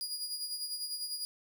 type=tone with tremolo; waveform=sawtooth; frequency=4876 Hz; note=D#8; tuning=36 cents flat; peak=-31 dBFS; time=0.01-1.25 s; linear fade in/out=0 ms; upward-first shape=sine; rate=10 Hz; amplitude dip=55%; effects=none